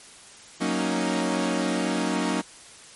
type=chord; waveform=sawtooth; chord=D# minor seventh; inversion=first; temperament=equal; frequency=185 / 233.1 / 277.2 / 311.1 Hz; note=F#3 / A#3 / C#4 / D#4; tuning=0 / 0 / 0 / 0 cents; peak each=-25 dBFS; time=0.6-2.42 s; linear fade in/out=20 ms; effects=white hiss -47 dBFS RMS until 2.95 s + MP3 48 kbps